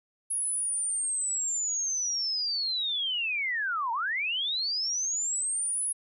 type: linear two-way sweep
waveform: sine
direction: down then up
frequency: 10548 to 883 to 10548 Hz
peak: -27 dBFS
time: 0.3-5.93 s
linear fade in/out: 10 ms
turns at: 3.92 s
effects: none